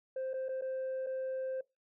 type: tone with dropouts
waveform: sine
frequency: 523.3 Hz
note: C5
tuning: in tune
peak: -32 dBFS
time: 0.16-1.61 s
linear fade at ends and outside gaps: 5 ms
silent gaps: 0.334-0.339 / 0.485-0.49 / 0.612-0.62 / 1.064-1.068 s
effects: noise-tail reverb RT60 0.2 s tail -22 dB re dry + tanh soft clip ceiling -33 dBFS